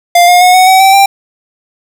square tone with pitch steps, 698.5 / 712.8 / 727.3 / 742.2 / 757.3 / 772.8 / 788.6 Hz, F5 / F5 / F#5 / F#5 / F#5 / G5 / G5, 0 / +35 / -30 / +5 / +40 / -25 / +10 cents, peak -3 dBFS, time 0.15-1.06 s, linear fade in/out 5 ms, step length 130 ms, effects 7-bit

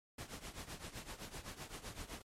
pink noise with tremolo, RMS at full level -45 dBFS, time 0.18-2.22 s, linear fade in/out 5 ms, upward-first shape triangle, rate 7.8 Hz, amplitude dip 85%, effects low-pass 11000 Hz 12 dB/octave + MP3 64 kbps

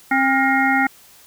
harmonic tone with a mistuned harmonic, 267.3 Hz, C4, 37 cents sharp, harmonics 1 / 3 / 5 / 7 / 8, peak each -20 / -19 / -21 / -21 / -23 dBFS, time 0.11-0.87 s, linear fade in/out 5 ms, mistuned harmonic 5, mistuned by +94 cents, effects white hiss -48 dBFS RMS until 1.26 s

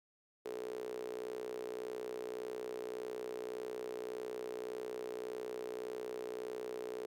sawtooth tone with high-pass filter, 61.74 Hz, B1, in tune, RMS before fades -43 dBFS, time 0.45-7.06 s, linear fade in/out 5 ms, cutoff 420 Hz, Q 9.4, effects none

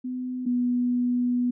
sine tone pair in turn, 252.5 / 245.6 Hz, B3 / B3, +39 / -9 cents, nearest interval unison, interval 48 cents, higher first, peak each -28 / -21 dBFS, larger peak second, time 0.04-0.46 / 0.46-1.51 s, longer second, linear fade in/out 10 ms, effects none

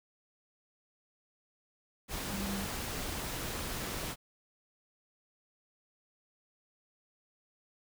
sine tone in noise, 197.2 Hz, G3, 11 cents sharp, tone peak -36 dBFS, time 2.3-2.67 s, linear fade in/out 50 ms, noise pink, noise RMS -38 dBFS, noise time 2.08-4.16 s, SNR -1 dB, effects none

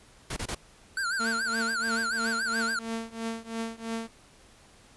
pink noise bursts, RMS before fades -33 dBFS, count 3, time 0.3-0.549 s, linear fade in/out 5 ms, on 65 ms, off 27 ms
square tone with vibrato, 1480 Hz, F#6, in tune, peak -28 dBFS, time 0.97-2.79 s, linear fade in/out 2 ms, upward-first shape sine, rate 7 Hz, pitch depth 140 cents each way
sawtooth tone with tremolo, 227 Hz, A#3, 46 cents flat, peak -25 dBFS, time 1.19-4.08 s, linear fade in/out 20 ms, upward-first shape triangle, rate 3 Hz, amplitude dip 95%
effects pink hiss -56 dBFS RMS until 4.96 s + resampled to 24000 Hz

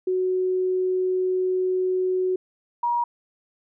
sine tone pair in turn, 370 / 953.6 Hz, F#4 / A#5, 0 / +39 cents, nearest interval octave + major third, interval 1639 cents, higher second, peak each -20 dBFS, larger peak neither, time 0.07-2.36 / 2.83-3.04 s, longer first, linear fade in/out 5 ms, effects none

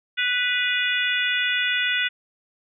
harmonic tone with a mistuned harmonic, 493.9 Hz, B4, in tune, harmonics 3 / 4 / 5 / 6 / 7, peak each -25 / -26 / -27 / -28 / -28 dBFS, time 0.17-2.09 s, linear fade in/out 20 ms, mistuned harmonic 6, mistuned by -47 cents, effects none

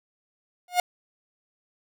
45% pulse tone with exponential growth, 716 Hz, F5, 43 cents sharp, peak -15 dBFS, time 0.68-0.8 s, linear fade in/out 2 ms, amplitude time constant 25 ms, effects none

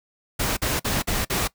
pink noise bursts, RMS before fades -24 dBFS, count 5, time 0.39-1.478 s, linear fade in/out 10 ms, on 180 ms, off 47 ms, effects noise-tail reverb RT60 0.1 s tail -20 dB re dry

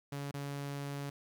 sawtooth tone with dropouts, 141.5 Hz, C#3, 36 cents sharp, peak -34 dBFS, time 0.12-1.1 s, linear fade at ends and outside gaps 5 ms, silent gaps 0.313-0.34 s, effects 11-bit

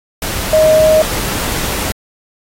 sine tone in noise, 626 Hz, D#5, 10 cents sharp, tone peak -6 dBFS, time 0.53-1.02 s, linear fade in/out 2 ms, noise pink, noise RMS -19 dBFS, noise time 0.22-1.92 s, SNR +10 dB, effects AAC 48 kbps

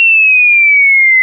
sine exponential sweep, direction down, 2740 to 2029 Hz, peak -4 dBFS, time 0-1.22 s, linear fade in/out 0 ms, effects none

